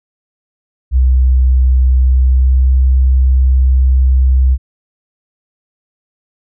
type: tone with pitch glide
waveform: sine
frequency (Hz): 63.9 to 64.79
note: C2 to C2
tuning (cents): -40 to -16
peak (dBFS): -6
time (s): 0.91-4.58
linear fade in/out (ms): 50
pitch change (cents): +24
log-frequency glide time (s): 1.99-2.73
effects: none